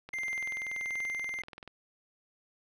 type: click train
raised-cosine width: 0.3 ms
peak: -29 dBFS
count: 34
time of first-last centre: 0.09-1.677 s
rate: 20.8 Hz
type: tone with tremolo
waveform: triangle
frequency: 2093 Hz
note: C7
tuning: in tune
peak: -30 dBFS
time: 0.13-1.42 s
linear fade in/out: 5 ms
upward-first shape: triangle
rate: 1.4 Hz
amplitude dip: 30%
effects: none